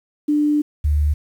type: tone pair in turn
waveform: sine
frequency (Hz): 296.8 / 74.2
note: D4 / D2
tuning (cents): +18 / +18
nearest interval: 2 octaves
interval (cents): 2400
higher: first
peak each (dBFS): -14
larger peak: neither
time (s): 0.28-0.62 / 0.84-1.14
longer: first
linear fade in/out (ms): 10
effects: 8-bit